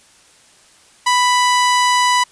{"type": "tone", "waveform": "sawtooth", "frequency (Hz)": 990, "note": "B5", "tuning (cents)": 4, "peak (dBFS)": -8, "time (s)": [1.06, 2.24], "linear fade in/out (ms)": 10, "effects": ["white hiss -49 dBFS RMS until 2.31 s", "resampled to 22050 Hz"]}